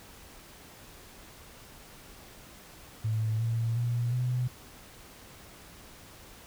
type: tone with pitch steps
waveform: sine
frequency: 110 / 114.74 / 119.68 / 124.83 Hz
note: A2 / A#2 / A#2 / B2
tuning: 0 / -27 / +46 / +19 cents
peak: -26 dBFS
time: 3.04-4.48 s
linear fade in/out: 10 ms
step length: 360 ms
effects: pink hiss -51 dBFS RMS until 6.46 s